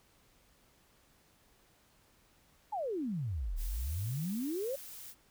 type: exponential two-way sweep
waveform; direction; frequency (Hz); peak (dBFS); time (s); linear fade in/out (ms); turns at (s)
sine; down then up; 890 to 35.62 to 570; -33; 2.72-4.76; 10; 3.58
type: noise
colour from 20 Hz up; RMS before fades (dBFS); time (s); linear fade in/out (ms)
blue; -48; 3.56-5.15; 50
effects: pink hiss -67 dBFS RMS until 5.3 s